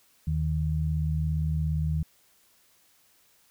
sine tone pair together, 78.18 / 155.5 Hz, D#2 / D#3, +9 / -1 cents, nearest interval octave, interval 1190 cents, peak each -27 dBFS, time 0.27-2.03 s, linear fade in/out 5 ms, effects white hiss -63 dBFS RMS until 3.5 s

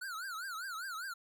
square tone with vibrato, 1430 Hz, F6, 41 cents sharp, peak -40 dBFS, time 0.01-1.14 s, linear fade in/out 10 ms, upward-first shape triangle, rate 5 Hz, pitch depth 230 cents each way, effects none

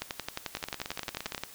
two click trains, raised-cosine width 0.2 ms, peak -18 / -15 dBFS, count 15 / 17, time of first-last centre 0.57-1.379 / 0.02-1.436 s, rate 17.3 / 11.3 Hz, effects white hiss -50 dBFS RMS until 1.54 s

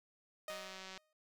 sawtooth tone with exponential decay, 620 Hz, D#5, 6 cents flat, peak -37 dBFS, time 0.48-1.13 s, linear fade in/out 2 ms, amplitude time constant 140 ms
click train, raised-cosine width 0.2 ms, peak -32 dBFS, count 91, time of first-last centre 0.5-0.976 s, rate 189 Hz
effects none

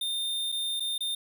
square tone with dropouts, 3627 Hz, A#7, 48 cents flat, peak -29 dBFS, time 0.01-1.15 s, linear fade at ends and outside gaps 5 ms, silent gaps 0.519-0.523 / 0.798-0.804 / 0.98-1.006 s, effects none

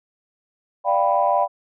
sine chord, G dominant seventh, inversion second, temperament equal, 587.3 / 698.5 / 784 / 987.8 Hz, D5 / F5 / G5 / B5, 0 / 0 / 0 / 0 cents, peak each -21 dBFS, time 0.84-1.48 s, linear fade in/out 50 ms, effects tanh soft clip ceiling -5 dBFS

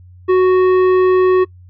sine tone with tanh clipping, 370 Hz, F#4, in tune, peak -10 dBFS, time 0.28-1.45 s, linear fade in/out 20 ms, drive 11 dB, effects noise-tail reverb RT60 0.1 s tail -24 dB re dry + added 90 Hz sine -38 dBFS peak until 1.69 s

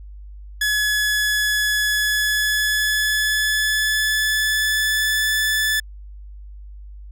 sawtooth tone with pitch glide, 1700 to 1740.7 Hz, G#6 to A6, +40 to -19 cents, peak -14 dBFS, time 0.61-5.8 s, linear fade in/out 5 ms, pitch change +41 cents, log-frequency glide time 1.87-5.32 s, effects added 50 Hz sine -35 dBFS peak until 7.11 s

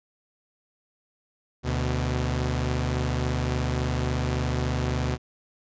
sawtooth tone pair together, 74.26 / 125 Hz, D2 / B2, +20 / +21 cents, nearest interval major sixth, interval 901 cents, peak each -23 dBFS, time 1.63-5.18 s, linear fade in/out 50 ms, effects resampled to 16000 Hz

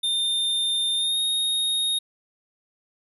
square tone with pitch glide, 3616 to 3726 Hz, A7 to A#7, +47 to -2 cents, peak -22 dBFS, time 0.03-1.99 s, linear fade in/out 10 ms, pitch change +51 cents, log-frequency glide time 0.95-1.19 s, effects none

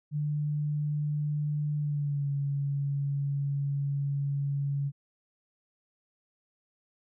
sine tone with pitch glide, 148.5 to 140.81 Hz, D3 to C#3, +20 to +27 cents, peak -27 dBFS, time 0.11-4.92 s, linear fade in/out 50 ms, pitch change -93 cents, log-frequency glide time 1.78-2.3 s, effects none

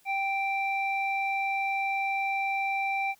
square tone with low-pass filter, 784 Hz, G5, in tune, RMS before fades -29 dBFS, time 0.05-3.15 s, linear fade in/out 50 ms, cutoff 2100 Hz, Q 5.7, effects white hiss -63 dBFS RMS until 3.19 s

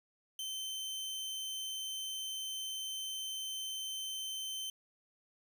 sawtooth tone, 3089 Hz, G7, 26 cents flat, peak -35 dBFS, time 0.39-4.7 s, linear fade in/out 2 ms, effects none

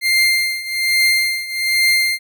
30% pulse tone with tremolo, 2102 Hz, C7, 7 cents sharp, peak -8 dBFS, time 0.01-2.19 s, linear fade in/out 50 ms, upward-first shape triangle, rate 1.2 Hz, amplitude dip 85%, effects none

